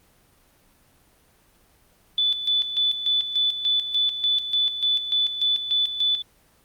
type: tone with tremolo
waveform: sine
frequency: 3484 Hz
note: A7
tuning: 18 cents flat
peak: -18 dBFS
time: 2.18-6.22 s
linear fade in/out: 2 ms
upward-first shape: square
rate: 3.4 Hz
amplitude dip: 65%
effects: pink hiss -59 dBFS RMS until 6.64 s + Opus 24 kbps